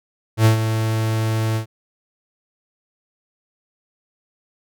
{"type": "tone with ADSR envelope", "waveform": "45% pulse", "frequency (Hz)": 110.8, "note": "A2", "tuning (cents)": 13, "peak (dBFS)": -9, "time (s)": [0.37, 1.66], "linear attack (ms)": 85, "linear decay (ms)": 110, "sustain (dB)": -9, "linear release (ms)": 100, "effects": []}